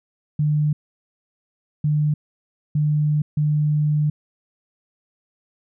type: tone bursts at uneven times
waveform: sine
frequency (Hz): 150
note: D3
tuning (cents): +37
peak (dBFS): -16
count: 4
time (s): 0.39-0.73 / 1.84-2.14 / 2.75-3.22 / 3.37-4.1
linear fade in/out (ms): 5
effects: none